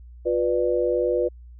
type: chord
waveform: sine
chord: B diminished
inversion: second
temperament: just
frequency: 355.6 / 493.9 / 592.7 Hz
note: F4 / B4 / D5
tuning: +31 / 0 / +16 cents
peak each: -24 / -22 / -26 dBFS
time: 0.25-1.29 s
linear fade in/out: 20 ms
effects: added 60 Hz sine -41 dBFS peak until 1.59 s